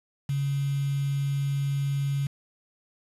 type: tone with quantisation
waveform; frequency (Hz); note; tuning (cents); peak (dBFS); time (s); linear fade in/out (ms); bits
sine; 139.6; C#3; +13; -24; 0.29-2.27; 5; 7
effects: resampled to 32000 Hz